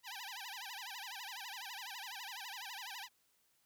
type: tone with vibrato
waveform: 10% pulse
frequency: 880 Hz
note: A5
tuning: in tune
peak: -36 dBFS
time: 0.03-3.09 s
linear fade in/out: 50 ms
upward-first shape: sine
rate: 12 Hz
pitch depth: 240 cents each way
effects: white hiss -75 dBFS RMS until 3.65 s